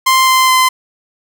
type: tone with pitch steps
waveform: sawtooth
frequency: 1046.5 / 1038.7 / 1030.9 Hz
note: C6 / C6 / C6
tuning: 0 / -13 / -26 cents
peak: -4 dBFS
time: 0.06-0.69 s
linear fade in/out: 10 ms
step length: 210 ms
effects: none